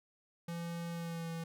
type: tone with pitch glide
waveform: square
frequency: 169.6 to 165.53 Hz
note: E3 to E3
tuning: +50 to +8 cents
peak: -39 dBFS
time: 0.48-1.44 s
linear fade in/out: 5 ms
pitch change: -42 cents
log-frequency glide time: 0.91-1.3 s
effects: none